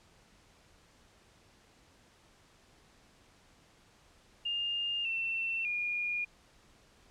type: tone with pitch steps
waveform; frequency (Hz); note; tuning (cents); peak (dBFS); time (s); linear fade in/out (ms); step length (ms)
sine; 2817 / 2692 / 2429; F7 / E7 / D#7; +14 / +36 / -42; -31; 4.45-6.25; 10; 600
effects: pink hiss -63 dBFS RMS until 7.1 s + low-pass 8000 Hz 12 dB/octave